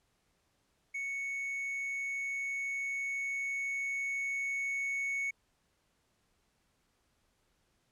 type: tone with level ramp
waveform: triangle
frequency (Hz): 2217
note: C#7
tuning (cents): 0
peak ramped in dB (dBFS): -33 to -30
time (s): 0.94-5.31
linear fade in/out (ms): 10
effects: pink hiss -75 dBFS RMS until 7.91 s + low-pass 11000 Hz 12 dB/octave